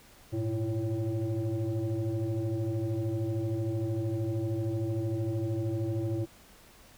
sine tone with frequency modulation, 116.54 Hz, A#2, in tune, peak -28 dBFS, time 0.32-6.26 s, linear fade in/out 20 ms, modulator 220 Hz, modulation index 1.4, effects pink hiss -56 dBFS RMS until 6.97 s

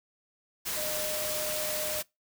sine tone in noise, 611 Hz, D#5, 32 cents flat, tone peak -35 dBFS, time 0.76-2.02 s, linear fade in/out 20 ms, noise white, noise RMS -33 dBFS, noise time 0.65-2.03 s, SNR -5 dB, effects noise-tail reverb RT60 0.2 s tail -23 dB re dry

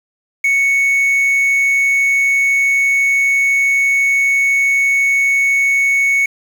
triangle tone with quantisation, 2217 Hz, C#7, in tune, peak -9 dBFS, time 0.44-6.26 s, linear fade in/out 5 ms, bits 6, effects none

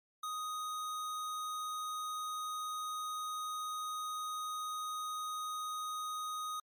square tone, 1247 Hz, D#6, 3 cents sharp, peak -38 dBFS, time 0.23-6.6 s, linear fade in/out 5 ms, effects MP3 64 kbps

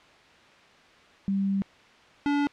sine / square tone pair in turn, 196 / 287.4 Hz, G3 / D4, 0 / -37 cents, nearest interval perfect fifth, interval 663 cents, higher second, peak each -23 dBFS, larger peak neither, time 1.28-1.62 / 2.26-2.47 s, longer first, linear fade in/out 0 ms, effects white hiss -54 dBFS RMS until 2.52 s + low-pass 3000 Hz 12 dB/octave

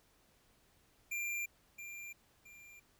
square tone with echo, 2380 Hz, D7, 22 cents sharp, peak -37 dBFS, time 1.11-1.46 s, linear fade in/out 10 ms, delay 670 ms, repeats 2, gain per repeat -9 dB, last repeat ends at 2.8 s, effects pink hiss -70 dBFS RMS until 2.99 s

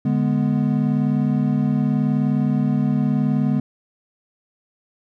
triangle chord, G# diminished, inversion second, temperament equal, 146.83 / 207.7 / 246.9 Hz, D3 / G#3 / B3, 0 / 0 / 0 cents, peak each -19 dBFS, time 0.05-3.6 s, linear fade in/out 5 ms, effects none

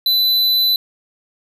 square tone, 4002 Hz, B7, 22 cents sharp, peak -13 dBFS, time 0.06-0.76 s, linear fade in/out 2 ms, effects none

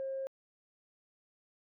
sine tone, 536 Hz, C5, 42 cents sharp, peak -34 dBFS, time 0-0.27 s, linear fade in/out 0 ms, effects tanh soft clip ceiling -30 dBFS

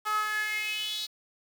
sawtooth tone with high-pass filter sweep, 426 Hz, G#4, 44 cents sharp, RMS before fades -31 dBFS, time 0.05-1.07 s, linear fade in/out 20 ms, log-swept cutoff 1100 to 4100 Hz, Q 6.9, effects 8-bit

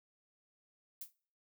violet noise with exponential decay, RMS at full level -39 dBFS, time 1.01-1.13 s, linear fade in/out 5 ms, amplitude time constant 24 ms, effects noise-tail reverb RT60 0.5 s tail -24 dB re dry

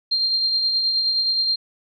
sine tone with tremolo, 4186 Hz, C8, in tune, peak -16 dBFS, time 0.11-1.56 s, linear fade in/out 10 ms, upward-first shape triangle, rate 9.5 Hz, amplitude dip 40%, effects none

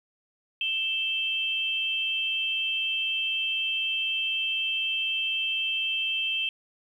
sine tone pair together, 2644 / 3144 Hz, E7 / G7, +5 / +4 cents, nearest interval minor third, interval 299 cents, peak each -28 dBFS, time 0.61-6.49 s, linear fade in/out 2 ms, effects 10-bit

